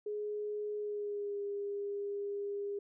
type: tone with pitch glide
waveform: sine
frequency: 418.4 to 404.6 Hz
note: G#4 to G#4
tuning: +13 to -45 cents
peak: -35 dBFS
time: 0.06-2.79 s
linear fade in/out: 5 ms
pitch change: -58 cents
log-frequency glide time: 0.78-1.4 s
effects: none